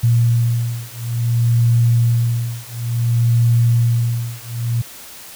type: beating tone pair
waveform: sine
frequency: 117.4 / 117.97 Hz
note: A#2 / A#2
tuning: +13 / +21 cents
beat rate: 0.57 Hz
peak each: -16 dBFS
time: 0.03-4.82 s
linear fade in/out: 10 ms
effects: white hiss -37 dBFS RMS until 5.35 s